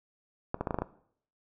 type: clicks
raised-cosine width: 1 ms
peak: -16 dBFS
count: 7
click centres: 0.544 / 0.61 / 0.672 / 0.708 / 0.744 / 0.787 / 0.82 s
effects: noise-tail reverb RT60 0.6 s tail -17 dB re dry